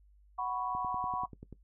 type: chord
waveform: sine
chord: F# suspended fourth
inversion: none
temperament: equal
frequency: 740 / 987.8 / 1108.7 Hz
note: F#5 / B5 / C#6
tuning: 0 / 0 / 0 cents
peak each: -37 dBFS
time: 0.38-1.26 s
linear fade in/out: 10 ms
type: click train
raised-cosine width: 3 ms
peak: -33 dBFS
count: 9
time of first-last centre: 0.75-1.527 s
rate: 10.3 Hz
effects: noise-tail reverb RT60 0.1 s tail -17 dB re dry + added 50 Hz sine -59 dBFS peak until 1.63 s